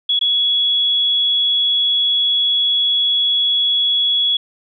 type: tone with dropouts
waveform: sine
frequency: 3365 Hz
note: G#7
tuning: 22 cents sharp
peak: -13 dBFS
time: 0.09-4.37 s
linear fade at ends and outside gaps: 5 ms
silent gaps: 0.192-0.211 s
effects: none